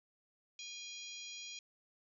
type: harmonic tone with a mistuned harmonic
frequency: 816 Hz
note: G#5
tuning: 31 cents flat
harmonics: 3 / 4 / 5 / 6 / 7 / 8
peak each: -51 / -50 / -53 / -56 / -54 / -54 dBFS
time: 0.59-1.59 s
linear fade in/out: 2 ms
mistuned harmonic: 8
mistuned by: +55 cents
effects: none